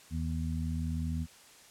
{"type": "harmonic tone", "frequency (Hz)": 80.5, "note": "E2", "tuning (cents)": -41, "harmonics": [1, 2, 3], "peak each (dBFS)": [-33, -36, -38], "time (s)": [0.1, 1.27], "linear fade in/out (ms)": 50, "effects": ["white hiss -56 dBFS RMS until 1.7 s", "low-pass 10000 Hz 12 dB/octave"]}